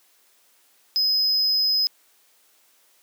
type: tone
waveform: triangle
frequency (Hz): 5060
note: D#8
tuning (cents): +28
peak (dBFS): -17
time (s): 0.96-1.87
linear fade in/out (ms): 0
effects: white hiss -60 dBFS RMS until 3.02 s + high-pass 300 Hz 12 dB/octave